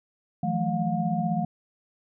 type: tone cluster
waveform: sine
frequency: 162.4 / 178.1 / 216.4 / 714 Hz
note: E3 / F3 / A3 / F5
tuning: -26 / +34 / -29 / +38 cents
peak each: -29 dBFS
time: 0.43-1.45 s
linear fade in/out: 5 ms
effects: none